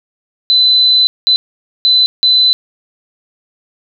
sine tone bursts at uneven times, 4018 Hz, B7, 29 cents sharp, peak -6 dBFS, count 4, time 0.5-1.07 / 1.27-1.36 / 1.85-2.06 / 2.23-2.53 s, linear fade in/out 0 ms, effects none

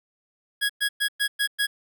25% pulse tone bursts, 1661.2 Hz, G#6, in tune, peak -17 dBFS, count 6, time 0.61-1.67 s, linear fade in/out 20 ms, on 85 ms, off 110 ms, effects none

